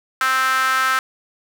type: tone with high-pass filter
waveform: sawtooth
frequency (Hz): 261.6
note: C4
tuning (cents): 0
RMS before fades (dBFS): -18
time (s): 0.21-0.99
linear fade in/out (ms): 2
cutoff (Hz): 1400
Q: 6.6
effects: none